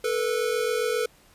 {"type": "tone pair together", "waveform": "square", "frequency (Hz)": [440, 487.4], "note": ["A4", "B4"], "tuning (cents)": [0, -23], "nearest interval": "major second", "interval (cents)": 177, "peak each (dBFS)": -27, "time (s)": [0.04, 1.06], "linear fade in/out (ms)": 5, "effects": ["pink hiss -57 dBFS RMS until 1.34 s", "resampled to 32000 Hz"]}